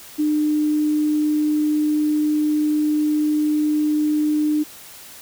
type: tone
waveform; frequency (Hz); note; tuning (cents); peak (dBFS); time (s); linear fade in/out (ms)
sine; 302; D4; +48; -16; 0.18-4.64; 20
effects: white hiss -41 dBFS RMS until 5.21 s